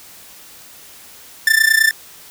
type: tone with amplitude modulation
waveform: 45% pulse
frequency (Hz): 1775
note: A6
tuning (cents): +15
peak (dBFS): -7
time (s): 1.47-1.91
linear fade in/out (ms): 2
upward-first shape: sine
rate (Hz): 29.7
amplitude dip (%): 85
effects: white hiss -41 dBFS RMS until 2.3 s